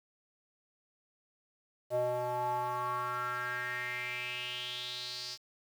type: tone with band-pass filter sweep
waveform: square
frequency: 123.47 Hz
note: B2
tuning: in tune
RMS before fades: -36 dBFS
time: 1.9-5.38 s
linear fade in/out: 50 ms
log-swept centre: 600 to 5000 Hz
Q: 5.5
effects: 9-bit